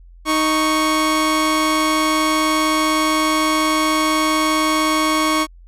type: tone pair together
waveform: sawtooth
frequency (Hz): 311.1 / 1108.6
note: D#4 / C#6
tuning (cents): 0 / 0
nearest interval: octave + minor seventh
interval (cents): 2200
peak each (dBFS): -14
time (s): 0.25-5.47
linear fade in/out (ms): 50
effects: added 43 Hz sine -40 dBFS peak until 5.67 s + low-pass 12000 Hz 12 dB/octave